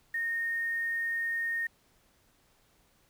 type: tone with quantisation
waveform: sine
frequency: 1845 Hz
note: A#6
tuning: 18 cents flat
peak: -29 dBFS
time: 0.14-1.67 s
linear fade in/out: 5 ms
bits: 9
effects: pink hiss -67 dBFS RMS until 3.09 s